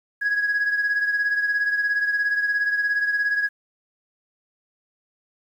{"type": "beating tone pair", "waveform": "sine", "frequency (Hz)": [1661.2, 1678.2], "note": ["G#6", "G#6"], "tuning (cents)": [0, 18], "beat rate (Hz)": 17, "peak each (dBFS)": [-19, -26], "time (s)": [0.21, 3.49], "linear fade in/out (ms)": 20, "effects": ["tanh soft clip ceiling -16 dBFS", "9-bit"]}